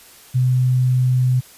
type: tone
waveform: sine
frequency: 127.1 Hz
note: C3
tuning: 50 cents flat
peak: -13 dBFS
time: 0.34-1.41 s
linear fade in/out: 20 ms
effects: white hiss -45 dBFS RMS until 1.57 s + resampled to 32000 Hz